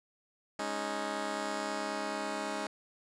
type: chord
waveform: 10% pulse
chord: Ab suspended fourth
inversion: none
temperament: just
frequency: 207.7 / 276.9 / 311.5 Hz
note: Ab3 / Db4 / Eb4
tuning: 0 / -2 / +2 cents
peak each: -31 dBFS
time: 0.59-2.67 s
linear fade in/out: 2 ms
effects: resampled to 22050 Hz